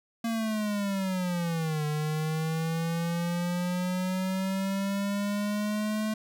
square linear two-way sweep, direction down then up, 231.1 to 150 to 216.9 Hz, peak -28 dBFS, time 0.24-6.14 s, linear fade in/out 5 ms, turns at 1.85 s, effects none

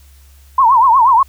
sine tone with vibrato, 987.8 Hz, B5, in tune, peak -6 dBFS, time 0.58-1.23 s, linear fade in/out 5 ms, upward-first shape triangle, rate 8.3 Hz, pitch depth 220 cents each way, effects added 69 Hz sine -41 dBFS peak until 1.28 s + white hiss -51 dBFS RMS until 1.28 s

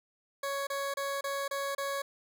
20% pulse tone bursts, 556 Hz, C#5, 5 cents sharp, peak -27 dBFS, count 6, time 0.43-2.02 s, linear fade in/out 5 ms, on 240 ms, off 30 ms, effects none

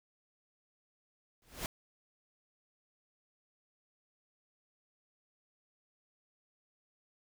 pink noise with exponential growth, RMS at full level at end -34 dBFS, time 1.42-1.66 s, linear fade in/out 1 ms, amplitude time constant 52 ms, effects none

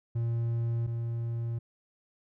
triangle tone pair in turn, 116.54 / 116.54 Hz, A#2 / A#2, 0 / 0 cents, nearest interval unison, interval 0 cents, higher neither, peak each -25 / -28 dBFS, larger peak first, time 0.15-0.87 / 0.87-1.59 s, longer neither, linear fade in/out 10 ms, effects none

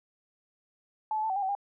sine tone with pitch steps, 867 / 861 / 881 / 762 / 809 / 761 / 806 Hz, A5 / A5 / A5 / G5 / G#5 / F#5 / G5, -26 / -38 / +2 / -49 / -46 / +48 / +48 cents, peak -27 dBFS, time 1.11-1.551 s, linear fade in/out 2 ms, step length 63 ms, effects none

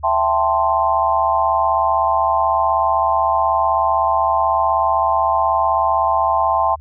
sine chord, A minor seventh, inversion second, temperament equal with one note detuned, 665 / 784 / 880 / 1046.5 Hz, E5 / G5 / A5 / C6, +15 / 0 / 0 / 0 cents, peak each -20 / -20 / -19 / -18 dBFS, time 0.03-6.76 s, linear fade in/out 20 ms, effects added 76 Hz sine -35 dBFS peak until 6.8 s

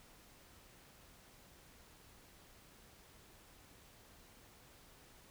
silence, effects pink hiss -62 dBFS RMS until 5.3 s

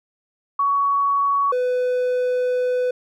sine / triangle tone pair in turn, 1122 / 499.8 Hz, C#6 / B4, +21 / +21 cents, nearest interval octave + major second, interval 1400 cents, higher first, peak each -16 dBFS, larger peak neither, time 0.59-1.52 / 1.52-2.91 s, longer second, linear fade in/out 5 ms, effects none

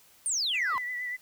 sine exponential sweep, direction down, 9390 to 984 Hz, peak -25 dBFS, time 0.26-0.78 s, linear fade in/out 0 ms
sine tone with vibrato, 1975.5 Hz, B6, in tune, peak -31 dBFS, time 0.53-1.17 s, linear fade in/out 20 ms, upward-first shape triangle, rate 8.5 Hz, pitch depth 39 cents each way
effects tanh soft clip ceiling -22 dBFS + white hiss -59 dBFS RMS until 1.21 s

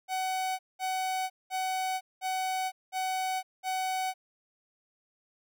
45% pulse tone bursts, 750 Hz, F#5, 23 cents sharp, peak -29 dBFS, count 6, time 0.08-4.14 s, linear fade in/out 50 ms, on 510 ms, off 200 ms, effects none

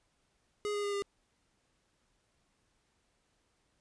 square tone with pitch steps, 415.3 / 410.8 / 406.3 / 401.8 Hz, G#4 / G#4 / G#4 / G4, 0 / -19 / -38 / +43 cents, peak -33 dBFS, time 0.65-1.022 s, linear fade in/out 0 ms, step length 93 ms, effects pink hiss -75 dBFS RMS until 3.8 s + resampled to 22050 Hz

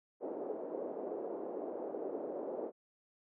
white band-pass noise, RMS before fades -41 dBFS, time 0.2-2.72 s, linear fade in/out 50 ms, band 320 to 550 Hz, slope 24 dB/octave, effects none

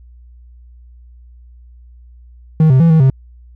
triangle tone with pitch steps, 157.7 / 130.4 / 166.2 / 159.9 / 132.7 Hz, D#3 / C3 / E3 / D#3 / C3, +24 / -5 / +15 / +48 / +25 cents, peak -4 dBFS, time 2.6-3.1 s, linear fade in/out 2 ms, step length 100 ms, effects added 60 Hz sine -38 dBFS peak until 3.55 s

